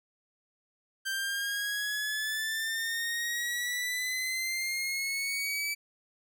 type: exponential sweep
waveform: sawtooth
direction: up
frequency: 1568 to 2310 Hz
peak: -27 dBFS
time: 1.05-5.75 s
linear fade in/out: 20 ms
effects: none